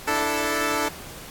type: chord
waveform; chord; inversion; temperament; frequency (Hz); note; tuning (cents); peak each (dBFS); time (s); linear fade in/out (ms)
10% pulse; D suspended second; none; equal; 293.7 / 329.6 / 440; D4 / E4 / A4; 0 / 0 / 0; -18 / -20 / -17; 0.07-0.89; 10
effects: pink hiss -40 dBFS RMS until 1.3 s + AAC 64 kbps